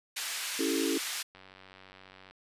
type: band-pass noise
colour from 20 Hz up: pink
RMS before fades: -36 dBFS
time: 0.16-1.23 s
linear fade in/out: 10 ms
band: 1900 to 12000 Hz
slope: 12 dB/octave
type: chord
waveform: sine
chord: A dominant seventh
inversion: first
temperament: equal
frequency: 277.2 / 329.6 / 392 / 440 Hz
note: C#4 / E4 / G4 / A4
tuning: 0 / 0 / 0 / 0 cents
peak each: -32 / -32 / -36 / -35 dBFS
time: 0.59-0.98 s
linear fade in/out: 5 ms
type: click train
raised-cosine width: 0.3 ms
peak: -35 dBFS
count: 92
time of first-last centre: 1.35-2.31 s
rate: 94.8 Hz
effects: resampled to 32000 Hz